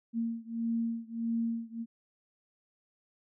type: beating tone pair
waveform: sine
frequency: 229.3 / 230.9 Hz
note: A#3 / A#3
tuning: -28 / -16 cents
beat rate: 1.6 Hz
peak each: -33 / -34 dBFS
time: 0.13-1.86 s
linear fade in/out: 50 ms
effects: none